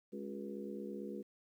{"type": "harmonic tone with a mistuned harmonic", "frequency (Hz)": 69, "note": "C#2", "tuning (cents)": -7, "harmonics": [3, 4, 5, 6, 7], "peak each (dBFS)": [-45, -49, -47, -50, -49], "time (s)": [0.12, 1.23], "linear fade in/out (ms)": 20, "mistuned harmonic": 5, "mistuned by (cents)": 66, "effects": ["12-bit"]}